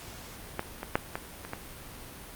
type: clicks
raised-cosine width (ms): 0.5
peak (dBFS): -14 / -30 / -20 / -8 / -16 / -23 / -19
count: 7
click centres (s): 0.594 / 0.629 / 0.831 / 0.955 / 1.155 / 1.45 / 1.534
effects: pink hiss -45 dBFS RMS until 2.35 s + Opus 48 kbps